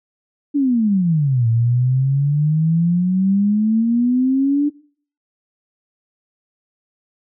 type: exponential two-way sweep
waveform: sine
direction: down then up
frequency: 295.5 to 113.1 to 295.5 Hz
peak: -13 dBFS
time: 0.54-4.7 s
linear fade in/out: 20 ms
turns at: 1.48 s
effects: noise-tail reverb RT60 0.5 s tail -22 dB re dry